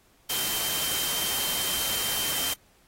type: tone in noise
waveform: sine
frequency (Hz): 3136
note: G7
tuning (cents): 0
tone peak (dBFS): -32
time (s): 0.29-2.54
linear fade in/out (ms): 10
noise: white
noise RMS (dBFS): -29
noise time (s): 0.29-2.54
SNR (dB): -6
effects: pink hiss -62 dBFS RMS until 2.87 s + AAC 48 kbps